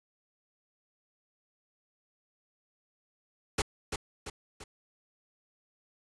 pink noise with echo, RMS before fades -28 dBFS, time 3.58-3.62 s, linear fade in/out 5 ms, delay 340 ms, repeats 3, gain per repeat -6 dB, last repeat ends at 4.64 s, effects resampled to 22050 Hz

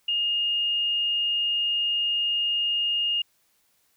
sine tone, 2840 Hz, F7, 28 cents sharp, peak -22 dBFS, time 0.08-3.22 s, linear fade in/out 5 ms, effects white hiss -67 dBFS RMS until 3.96 s

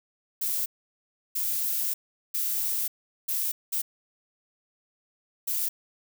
violet noise bursts at uneven times, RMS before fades -28 dBFS, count 6, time 0.41-0.66 / 1.35-1.94 / 2.34-2.88 / 3.28-3.52 / 3.72-3.82 / 5.47-5.69 s, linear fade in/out 10 ms, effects none

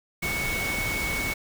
sine tone in noise, 2217 Hz, C#7, in tune, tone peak -28 dBFS, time 0.22-1.34 s, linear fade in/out 10 ms, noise pink, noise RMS -31 dBFS, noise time 0.22-1.34 s, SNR 0 dB, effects none

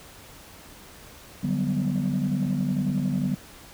sine chord, G major seventh, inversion second, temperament equal, 146.83 / 185 / 196 / 246.9 Hz, D3 / F#3 / G3 / B3, 0 / 0 / 0 / 0 cents, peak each -27 dBFS, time 1.43-3.35 s, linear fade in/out 10 ms, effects tanh soft clip ceiling -17 dBFS + pink hiss -47 dBFS RMS until 3.73 s

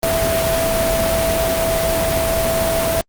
sine tone in noise, 659.3 Hz, E5, in tune, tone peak -17 dBFS, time 0.03-3.01 s, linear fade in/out 0 ms, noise pink, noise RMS -20 dBFS, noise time 0.03-3.01 s, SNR 0 dB, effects Opus 32 kbps

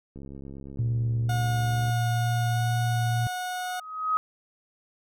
click train, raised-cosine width 3 ms, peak -29 dBFS, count 120, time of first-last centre 0.16-1.897 s, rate 68.5 Hz
sine tone with vibrato, 116.54 Hz, A#2, in tune, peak -23 dBFS, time 0.79-3.27 s, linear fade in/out 0 ms, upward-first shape sine, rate 2.1 Hz, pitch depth 10 cents each way
30% pulse tone with pitch glide, 722 to 729.5 Hz, F#5 to F#5, -43 to -25 cents, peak -27 dBFS, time 1.29-3.8 s, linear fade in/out 5 ms, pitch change +18 cents, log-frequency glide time 2.48-2.6 s
sine tone with exponential growth, 1263 Hz, D#6, 26 cents sharp, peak -19 dBFS, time 3.52-4.17 s, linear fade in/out 0 ms, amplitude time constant 140 ms
effects none

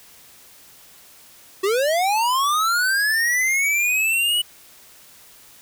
square linear sweep, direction up, 370 to 2960 Hz, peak -18 dBFS, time 1.63-4.42 s, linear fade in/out 10 ms, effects white hiss -48 dBFS RMS until 5.61 s

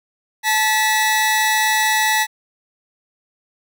sawtooth tone pair together, 869 / 1950.8 Hz, A5 / B6, -22 / -22 cents, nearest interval octave + major second, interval 1400 cents, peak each -14 dBFS, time 0.43-2.27 s, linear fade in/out 50 ms, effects none

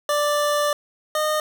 25% pulse tone pair in turn, 588 / 613.2 Hz, D5 / D#5, +2 / -25 cents, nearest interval minor second, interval 73 cents, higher second, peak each -15 / -16 dBFS, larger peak first, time 0.09-0.73 / 1.15-1.4 s, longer first, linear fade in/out 2 ms, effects none

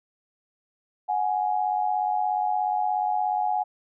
sine tone pair together, 737 / 833.9 Hz, F#5 / G#5, -7 / +7 cents, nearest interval major second, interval 214 cents, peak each -25 dBFS, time 1.08-3.64 s, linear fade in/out 20 ms, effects none

